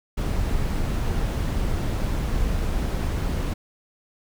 brown noise, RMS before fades -24 dBFS, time 0.17-3.54 s, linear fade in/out 10 ms, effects none

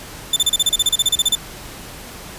sawtooth tone bursts, 3540 Hz, A7, 10 cents sharp, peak -9 dBFS, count 16, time 0.33-1.353 s, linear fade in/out 5 ms, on 33 ms, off 33 ms, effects pink hiss -35 dBFS RMS until 2.38 s + resampled to 32000 Hz

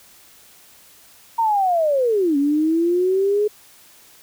sine linear two-way sweep, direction down then up, 932.3 to 277.2 to 424.3 Hz, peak -15 dBFS, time 1.38-3.48 s, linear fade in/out 10 ms, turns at 2.37 s, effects white hiss -49 dBFS RMS until 4.22 s

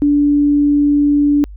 sine tone, 290 Hz, D4, 22 cents flat, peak -9 dBFS, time 0.02-1.44 s, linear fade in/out 0 ms, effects added 50 Hz sine -30 dBFS peak until 1.56 s

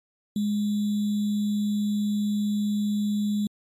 sine tone with sample-and-hold, 207.7 Hz, G#3, in tune, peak -22 dBFS, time 0.36-3.47 s, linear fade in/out 2 ms, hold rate 3675 Hz, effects MP3 64 kbps

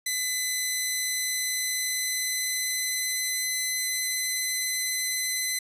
10% pulse tone with pitch glide, 2013 to 2027 Hz, B6 to B6, +33 to +45 cents, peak -17 dBFS, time 0.06-5.59 s, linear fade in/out 5 ms, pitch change +12 cents, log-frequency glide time 0.26-4.17 s, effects resampled to 32000 Hz

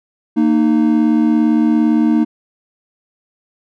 triangle tone pair together, 230.1 / 307.7 Hz, A#3 / D#4, -22 / -19 cents, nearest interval perfect fourth, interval 503 cents, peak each -11 dBFS, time 0.36-2.25 s, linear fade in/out 20 ms, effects none

